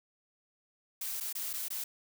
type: noise with dropouts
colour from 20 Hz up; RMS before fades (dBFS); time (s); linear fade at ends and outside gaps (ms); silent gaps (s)
blue; -37; 1.01-1.84; 5; 1.202-1.207 / 1.328-1.351 / 1.531-1.535 / 1.684-1.703
effects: none